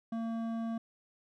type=tone with hard clipping; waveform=triangle; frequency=227.7 Hz; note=A#3; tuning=40 cents flat; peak=-35 dBFS; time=0.12-0.78 s; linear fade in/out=5 ms; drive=14 dB; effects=none